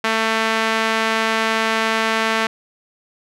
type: tone with band-pass filter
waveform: sawtooth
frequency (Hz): 222.7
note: A3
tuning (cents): +21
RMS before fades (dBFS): -19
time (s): 0.04-2.47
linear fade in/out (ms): 5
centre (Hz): 1900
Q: 0.85
effects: none